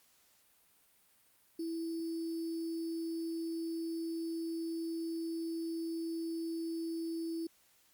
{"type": "tone with sample-and-hold", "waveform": "sine", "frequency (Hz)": 329.6, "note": "E4", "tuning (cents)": 0, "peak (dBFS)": -35, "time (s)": [1.59, 7.47], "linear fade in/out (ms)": 5, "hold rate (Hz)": 4900, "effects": ["white hiss -68 dBFS RMS until 7.93 s", "Opus 48 kbps"]}